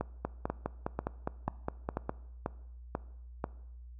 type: two click trains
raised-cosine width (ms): 1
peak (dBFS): -18 / -18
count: 10 / 8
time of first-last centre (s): 0.25-2.094 / 0.01-3.441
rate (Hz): 4.88 / 2.04
effects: noise-tail reverb RT60 0.9 s tail -20 dB re dry + added 60 Hz sine -46 dBFS peak until 3.99 s